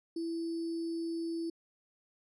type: tone with sample-and-hold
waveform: sine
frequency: 331.7 Hz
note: E4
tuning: 11 cents sharp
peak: -33 dBFS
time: 0.16-1.5 s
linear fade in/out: 5 ms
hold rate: 4900 Hz
effects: low-pass 8000 Hz 12 dB/octave